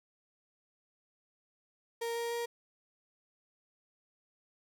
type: tone with pitch steps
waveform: 35% pulse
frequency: 465 / 468 / 470.9 Hz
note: A#4 / A#4 / A#4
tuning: -4 / +7 / +18 cents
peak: -32 dBFS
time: 2.01-2.46 s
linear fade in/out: 10 ms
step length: 150 ms
effects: none